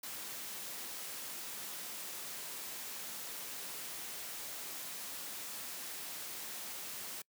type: noise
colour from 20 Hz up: white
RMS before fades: -44 dBFS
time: 0.03-7.22 s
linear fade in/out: 5 ms
effects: noise-tail reverb RT60 0.1 s tail -26 dB re dry + high-pass 150 Hz 12 dB/octave